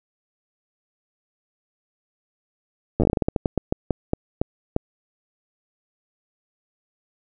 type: slowing click train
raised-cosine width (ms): 2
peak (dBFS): -6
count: 19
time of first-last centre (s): 3-4.764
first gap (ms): 9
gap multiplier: 1.24
effects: none